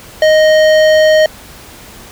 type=tone with hard clipping; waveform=sine; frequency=622.3 Hz; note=D#5; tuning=in tune; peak=-7 dBFS; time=0.22-1.26 s; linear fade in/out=2 ms; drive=14 dB; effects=pink hiss -35 dBFS RMS until 2.11 s